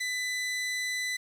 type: tone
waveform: sawtooth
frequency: 2000 Hz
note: B6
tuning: 21 cents sharp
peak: -26 dBFS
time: 0-1.17 s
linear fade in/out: 10 ms
effects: low-pass 10000 Hz 12 dB/octave + 9-bit